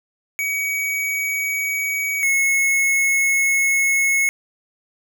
square tone pair in turn, 2262 / 2184 Hz, C#7 / C#7, +34 / -26 cents, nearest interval minor second, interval 60 cents, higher first, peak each -21 / -16 dBFS, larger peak second, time 0.39-2.23 / 2.23-4.29 s, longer second, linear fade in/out 0 ms, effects none

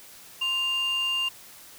sine tone pair together, 1046.5 / 2798 Hz, C6 / F7, 0 / +3 cents, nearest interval octave + perfect fourth, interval 1703 cents, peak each -33 / -22 dBFS, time 0.41-1.29 s, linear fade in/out 10 ms, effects tanh soft clip ceiling -22 dBFS + white hiss -48 dBFS RMS until 1.78 s

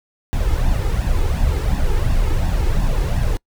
brown noise with flanger, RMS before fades -17 dBFS, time 0.33-3.37 s, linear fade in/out 0 ms, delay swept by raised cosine 1.1 to 2.4 ms, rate 2.8 Hz, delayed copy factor +0.65, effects noise-tail reverb RT60 0.1 s tail -25 dB re dry

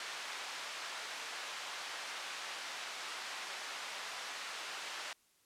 pink band-pass noise, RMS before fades -44 dBFS, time 0-5.13 s, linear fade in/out 2 ms, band 1000 to 5700 Hz, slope 12 dB/octave, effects white hiss -71 dBFS RMS until 5.45 s + low-pass 12000 Hz 12 dB/octave

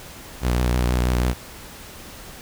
sawtooth tone with vibrato, 61.3 Hz, B1, 12 cents flat, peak -14 dBFS, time 0.41-1.35 s, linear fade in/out 50 ms, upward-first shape triangle, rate 6.2 Hz, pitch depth 45 cents each way, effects pink hiss -40 dBFS RMS until 2.41 s

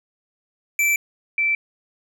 square / sine tone pair in turn, 2331 / 2331 Hz, D7 / D7, -14 / -14 cents, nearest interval unison, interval 0 cents, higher neither, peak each -17 dBFS, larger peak neither, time 0.79-0.96 / 1.38-1.55 s, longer neither, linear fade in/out 2 ms, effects none

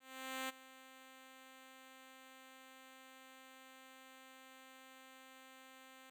5% pulse tone with ADSR envelope, 262.3 Hz, C4, 4 cents sharp, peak -28 dBFS, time 0-6.1 s, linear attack 490 ms, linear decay 19 ms, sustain -18 dB, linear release 5 ms, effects none

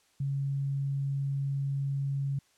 sine tone, 138.59 Hz, C#3, in tune, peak -28 dBFS, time 0.2-2.39 s, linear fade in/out 5 ms, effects white hiss -67 dBFS RMS until 2.57 s + low-pass 9000 Hz 12 dB/octave

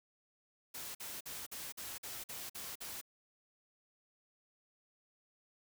white noise bursts, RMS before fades -45 dBFS, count 9, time 0.74-3.014 s, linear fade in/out 10 ms, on 210 ms, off 48 ms, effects none

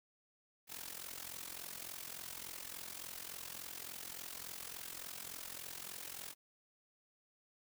white noise with amplitude modulation, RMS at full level -44 dBFS, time 0.67-6.35 s, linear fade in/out 50 ms, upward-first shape sine, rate 43.5 Hz, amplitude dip 80%, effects none

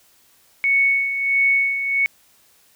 sine tone with tremolo, 2217 Hz, C#7, in tune, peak -13 dBFS, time 0.64-2.06 s, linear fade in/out 0 ms, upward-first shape sine, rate 1.5 Hz, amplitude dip 60%, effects white hiss -56 dBFS RMS until 2.75 s

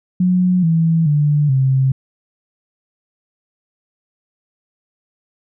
sine tone with pitch steps, 181.7 / 163.76 / 147.59 / 133.01 Hz, F#3 / E3 / D3 / C3, -31 / -11 / +9 / +29 cents, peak -11 dBFS, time 0.2-1.92 s, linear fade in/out 5 ms, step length 430 ms, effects none

